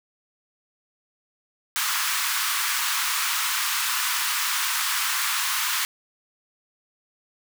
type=high-pass noise; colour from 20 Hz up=pink; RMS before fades=-25 dBFS; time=1.76-5.85 s; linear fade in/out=0 ms; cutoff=1000 Hz; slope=48 dB/octave; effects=none